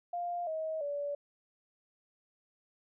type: tone with pitch steps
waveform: sine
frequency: 700 / 634.5 / 575.2 Hz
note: F5 / D#5 / D5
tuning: +4 / +34 / -36 cents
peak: -33 dBFS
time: 0.13-1.15 s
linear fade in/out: 5 ms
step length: 340 ms
effects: none